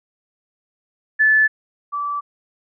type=tone pair in turn; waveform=sine; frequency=1739 / 1158.6 Hz; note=A6 / D6; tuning=-21 / -24 cents; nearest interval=perfect fifth; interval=703 cents; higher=first; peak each=-11 / -21 dBFS; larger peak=first; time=1.19-1.48 / 1.92-2.21 s; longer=neither; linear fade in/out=20 ms; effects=none